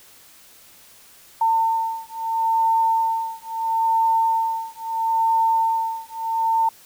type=beating tone pair; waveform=sine; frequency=902 / 902.75 Hz; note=A5 / A5; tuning=+43 / +44 cents; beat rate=0.75 Hz; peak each=-21 dBFS; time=1.41-6.69 s; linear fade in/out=5 ms; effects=white hiss -49 dBFS RMS until 6.85 s